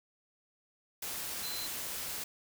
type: tone in noise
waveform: sine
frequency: 4076 Hz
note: C8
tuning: 46 cents flat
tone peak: -40 dBFS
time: 1.43-1.67 s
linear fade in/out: 5 ms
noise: white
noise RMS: -39 dBFS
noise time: 1.02-2.24 s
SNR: -4 dB
effects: none